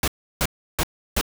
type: noise bursts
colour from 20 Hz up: pink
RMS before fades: -21 dBFS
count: 4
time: 0.03-1.212 s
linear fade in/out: 2 ms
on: 48 ms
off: 330 ms
effects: none